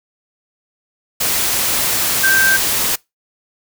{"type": "tone in noise", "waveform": "sine", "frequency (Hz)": 1568, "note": "G6", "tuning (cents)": 0, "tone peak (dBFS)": -11, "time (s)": [2.23, 2.57], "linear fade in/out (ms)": 10, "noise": "white", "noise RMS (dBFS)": -17, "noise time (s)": [1.2, 2.96], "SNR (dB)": 3, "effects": ["noise-tail reverb RT60 0.2 s tail -24 dB re dry"]}